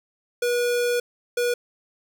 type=tone pair in turn; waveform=square; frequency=484 / 484 Hz; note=B4 / B4; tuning=-35 / -35 cents; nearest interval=unison; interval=0 cents; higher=neither; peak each=-21 dBFS; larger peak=neither; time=0.42-1 / 1.37-1.54 s; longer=first; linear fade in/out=5 ms; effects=none